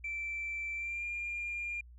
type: tone with pitch glide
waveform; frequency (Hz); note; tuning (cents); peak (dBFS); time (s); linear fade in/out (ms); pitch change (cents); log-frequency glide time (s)
sine; 2336 to 2403; D7 to D7; -10 to +39; -34; 0.04-1.81; 5; +49; 0.75-1.06
effects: tanh soft clip ceiling -31 dBFS + added 60 Hz sine -51 dBFS peak until 1.98 s